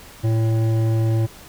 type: tone with hard clipping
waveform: sine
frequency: 112 Hz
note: A2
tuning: 31 cents sharp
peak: -18 dBFS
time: 0.23-1.27 s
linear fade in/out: 20 ms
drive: 11 dB
effects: pink hiss -43 dBFS RMS until 1.48 s